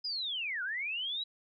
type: linear two-way sweep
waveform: sine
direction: down then up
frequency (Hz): 5050 to 1411 to 3947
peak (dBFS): -33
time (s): 0.04-1.24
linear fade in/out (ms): 10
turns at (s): 0.63
effects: none